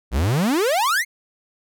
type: exponential sweep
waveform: 45% pulse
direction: up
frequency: 55 to 2217 Hz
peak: -17 dBFS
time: 0.11-1.05 s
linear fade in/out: 50 ms
effects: none